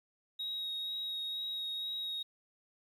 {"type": "tone with vibrato", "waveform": "sine", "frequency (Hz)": 3783, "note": "A#7", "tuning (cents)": 25, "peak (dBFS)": -34, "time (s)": [0.39, 2.23], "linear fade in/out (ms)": 10, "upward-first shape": "sine", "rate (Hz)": 2.1, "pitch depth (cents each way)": 13, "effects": ["tanh soft clip ceiling -33 dBFS", "11-bit"]}